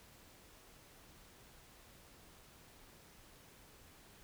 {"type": "silence", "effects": ["pink hiss -61 dBFS RMS until 4.23 s"]}